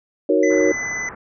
sine chord, D# minor seventh, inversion none, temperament equal, 311.1 / 370 / 466.2 / 554.4 Hz, D#4 / F#4 / A#4 / C#5, 0 / 0 / 0 / 0 cents, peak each -19 dBFS, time 0.29-0.72 s, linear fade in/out 5 ms
square tone, 2010 Hz, B6, 30 cents sharp, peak -24 dBFS, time 0.43-1.09 s, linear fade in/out 2 ms
white low-pass noise, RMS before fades -36 dBFS, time 0.5-1.15 s, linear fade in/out 5 ms, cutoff 1800 Hz, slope 48 dB/octave
effects resampled to 16000 Hz

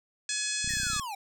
harmonic tone, 847 Hz, G#5, 34 cents sharp, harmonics 2 / 3 / 4 / 5 / 6 / 7 / 8 / 9 / 10, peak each -38 / -38 / -38 / -38 / -38 / -38 / -38 / -38 / -38 dBFS, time 0.29-1 s, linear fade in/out 2 ms
clicks, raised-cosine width 5 ms, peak -28 dBFS, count 12, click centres 0.645 / 0.676 / 0.707 / 0.737 / 0.77 / 0.8 / 0.833 / 0.868 / 0.901 / 0.933 / 0.964 / 0.996 s
square linear sweep, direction down, 1891 to 763 Hz, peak -35 dBFS, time 0.69-1.15 s, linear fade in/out 5 ms
effects none

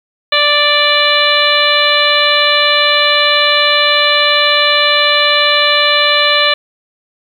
harmonic tone with a mistuned harmonic, 587.3 Hz, D5, in tune, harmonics 1 / 2 / 3 / 4 / 5 / 6 / 7, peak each -16 / -16 / -16 / -16 / -16 / -16 / -16 dBFS, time 0.32-6.54 s, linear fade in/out 5 ms, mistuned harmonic 7, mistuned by -30 cents, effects 7-bit

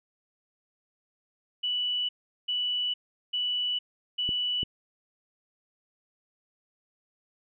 sine tone bursts, 2960 Hz, F#7, in tune, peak -26 dBFS, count 4, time 1.63-4.64 s, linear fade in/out 10 ms, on 460 ms, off 390 ms
clicks, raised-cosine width 3 ms, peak -23 dBFS, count 2, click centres 4.291 / 4.631 s
effects none

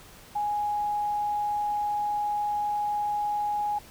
sine tone, 830.6 Hz, G#5, in tune, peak -25 dBFS, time 0.35-3.79 s, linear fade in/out 10 ms, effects pink hiss -50 dBFS RMS until 3.9 s

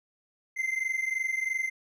triangle tone pair together, 2070 / 2093 Hz, C7 / C7, -19 / 0 cents, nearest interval unison, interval 19 cents, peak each -28 / -30 dBFS, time 0.56-1.7 s, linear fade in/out 20 ms, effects none

